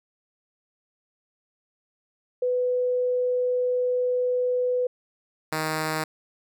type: tone pair in turn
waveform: sine / 5% pulse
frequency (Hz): 497.9 / 156.83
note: B4 / D#3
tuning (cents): +14 / +14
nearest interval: octave + minor sixth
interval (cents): 2000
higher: first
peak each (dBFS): -21 / -14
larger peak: second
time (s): 2.42-4.87 / 5.52-6.04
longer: first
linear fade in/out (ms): 5
effects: none